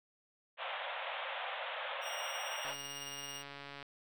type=band-pass noise; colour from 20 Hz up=pink; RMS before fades=-41 dBFS; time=0.57-2.76 s; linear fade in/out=50 ms; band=520 to 3600 Hz; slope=96 dB/octave
type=tone with tremolo; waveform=25% pulse; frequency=2843 Hz; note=F7; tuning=30 cents sharp; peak=-38 dBFS; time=2.01-3.44 s; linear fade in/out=50 ms; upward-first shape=triangle; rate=18 Hz; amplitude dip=45%
type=click train; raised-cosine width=0.3 ms; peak=-31 dBFS; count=167; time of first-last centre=2.65-3.827 s; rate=141 Hz
effects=none